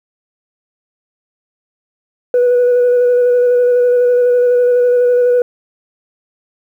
sine tone with vibrato, 490.7 Hz, B4, 11 cents flat, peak -6 dBFS, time 2.34-5.42 s, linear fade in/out 2 ms, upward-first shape square, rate 12 Hz, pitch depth 13 cents each way, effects tanh soft clip ceiling -6 dBFS + 8-bit

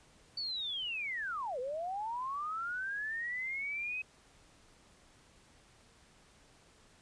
sine linear two-way sweep, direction down then up, 4560 to 481.8 to 2554 Hz, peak -35 dBFS, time 0.37-4.02 s, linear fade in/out 5 ms, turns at 1.59 s, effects pink hiss -63 dBFS RMS until 7.01 s + resampled to 22050 Hz

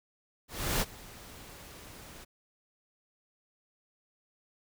pink noise with ADSR envelope, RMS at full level -28 dBFS, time 0.48-2.25 s, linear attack 330 ms, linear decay 38 ms, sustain -21 dB, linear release 16 ms, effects none

